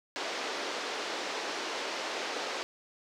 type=band-pass noise; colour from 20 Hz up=pink; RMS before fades=-36 dBFS; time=0.16-2.63 s; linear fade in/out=0 ms; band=340 to 5800 Hz; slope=24 dB/octave; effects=none